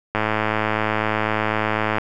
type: click train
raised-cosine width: 0.5 ms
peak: -5 dBFS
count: 199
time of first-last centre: 0.15-1.983 s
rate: 108 Hz
effects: none